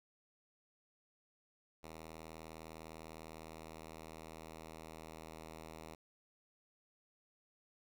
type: tone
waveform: 5% pulse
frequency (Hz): 79.9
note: D#2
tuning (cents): +47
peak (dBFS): -38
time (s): 1.83-5.95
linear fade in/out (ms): 5
effects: none